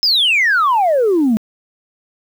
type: exponential sweep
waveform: sine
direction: down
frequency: 5274 to 207.8 Hz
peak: -9 dBFS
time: 0.03-1.37 s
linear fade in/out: 0 ms
effects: tanh soft clip ceiling -8 dBFS + 7-bit